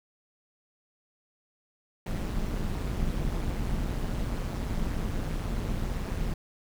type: noise with amplitude modulation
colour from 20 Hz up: brown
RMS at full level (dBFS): -27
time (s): 2.06-6.34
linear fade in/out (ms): 5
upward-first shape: sine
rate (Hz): 185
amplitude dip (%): 70
effects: none